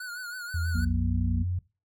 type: tone with vibrato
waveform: square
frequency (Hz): 1459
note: F#6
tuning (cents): -25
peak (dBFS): -36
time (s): 0-0.85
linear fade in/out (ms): 5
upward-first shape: triangle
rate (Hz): 6.2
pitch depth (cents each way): 77
type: tone with pitch glide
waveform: sine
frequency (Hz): 83.6 to 90.12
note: E2 to F#2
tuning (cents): +25 to -45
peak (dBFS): -26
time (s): 0.54-1.59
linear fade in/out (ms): 5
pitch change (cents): +130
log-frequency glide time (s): 0.87-1.05
type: harmonic tone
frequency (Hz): 59.3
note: A#1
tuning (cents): +30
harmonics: 1 / 3 / 4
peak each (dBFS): -29 / -33 / -32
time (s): 0.74-1.44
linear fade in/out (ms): 20
effects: noise-tail reverb RT60 0.3 s tail -20 dB re dry